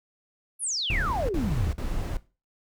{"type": "exponential sweep", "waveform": "sine", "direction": "down", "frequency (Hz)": [11460, 51], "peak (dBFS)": -26, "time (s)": [0.59, 1.76], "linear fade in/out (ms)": 50}
{"type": "noise bursts", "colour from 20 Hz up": "brown", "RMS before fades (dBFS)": -29, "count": 3, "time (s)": [0.9, 2.17], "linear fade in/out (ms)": 2, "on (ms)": 390, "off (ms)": 50}
{"effects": ["noise-tail reverb RT60 0.3 s tail -17 dB re dry"]}